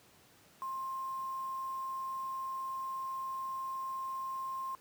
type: tone with quantisation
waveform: sine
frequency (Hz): 1058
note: C6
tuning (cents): +19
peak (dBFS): -36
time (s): 0.62-4.75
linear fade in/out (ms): 0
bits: 9
effects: pink hiss -62 dBFS RMS until 4.8 s + high-pass 100 Hz 12 dB/octave